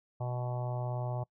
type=harmonic tone; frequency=123.47 Hz; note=B2; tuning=in tune; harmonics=1 / 3 / 4 / 5 / 6 / 7 / 8 / 9; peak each=-33 / -47 / -50 / -41 / -45 / -45 / -53 / -52 dBFS; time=0.2-1.24 s; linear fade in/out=10 ms; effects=noise-tail reverb RT60 0.1 s tail -25 dB re dry